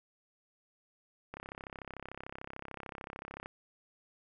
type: click train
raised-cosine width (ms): 0.5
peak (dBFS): -27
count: 72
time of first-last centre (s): 1.34-3.459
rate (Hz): 33.5
effects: none